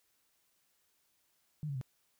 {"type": "tone with pitch steps", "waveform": "sine", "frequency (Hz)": [151.7, 139.92, 129.05], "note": ["D#3", "C#3", "C3"], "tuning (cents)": [-44, 17, -23], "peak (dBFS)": -35, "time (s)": [1.63, 1.813], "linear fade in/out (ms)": 0, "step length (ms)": 61, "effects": ["white hiss -75 dBFS RMS until 2.19 s"]}